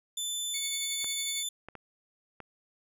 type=tone; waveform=20% pulse; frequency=3520 Hz; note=A7; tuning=in tune; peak=-26 dBFS; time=0.17-1.49 s; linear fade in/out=5 ms
type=tone with tremolo; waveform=20% pulse; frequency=2206 Hz; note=C#7; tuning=9 cents flat; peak=-29 dBFS; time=0.54-1.43 s; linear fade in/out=2 ms; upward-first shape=triangle; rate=11 Hz; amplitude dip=70%
type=clicks; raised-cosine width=0.5 ms; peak=-28 dBFS; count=4; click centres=1.044 / 1.686 / 1.753 / 2.403 s
effects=none